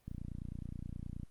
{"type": "click train", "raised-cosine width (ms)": 5, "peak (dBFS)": -30, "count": 35, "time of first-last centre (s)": [0.08, 1.233], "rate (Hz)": 29.5, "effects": ["pink hiss -71 dBFS RMS until 1.3 s", "Opus 32 kbps"]}